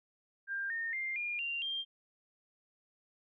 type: tone with pitch steps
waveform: sine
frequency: 1594 / 1831 / 2103 / 2416 / 2775 / 3188 Hz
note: G6 / A#6 / C7 / D7 / F7 / G7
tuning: +28 / -32 / +8 / +48 / -12 / +28 cents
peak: -34 dBFS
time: 0.47-1.85 s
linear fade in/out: 50 ms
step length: 230 ms
effects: none